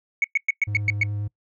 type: tone bursts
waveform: sine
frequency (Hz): 2217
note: C#7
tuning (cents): 0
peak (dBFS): -15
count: 7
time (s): 0.22-1.034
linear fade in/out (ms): 2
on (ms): 22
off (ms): 110
type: tone with vibrato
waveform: triangle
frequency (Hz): 103.2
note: G#2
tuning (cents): -10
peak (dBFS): -23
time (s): 0.67-1.28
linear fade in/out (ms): 10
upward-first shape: sine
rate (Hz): 9.4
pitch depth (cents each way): 10
effects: noise-tail reverb RT60 0.1 s tail -24 dB re dry + tanh soft clip ceiling -12 dBFS